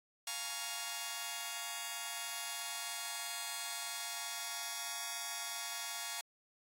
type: chord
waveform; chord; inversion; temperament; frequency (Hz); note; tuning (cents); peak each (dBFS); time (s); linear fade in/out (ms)
5% pulse; Bb minor seventh; second; just; 699.2 / 839.1 / 932.3 / 1118.8; F5 / Ab5 / Bb5 / Db6; +2 / +18 / 0 / +16; -34; 0.27-6.21; 2
effects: AAC 48 kbps